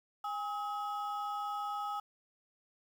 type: ring-modulated tone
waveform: triangle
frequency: 1046.5 Hz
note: C6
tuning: in tune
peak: -30 dBFS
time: 0.24-2 s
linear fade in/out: 5 ms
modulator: 228 Hz
effects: 10-bit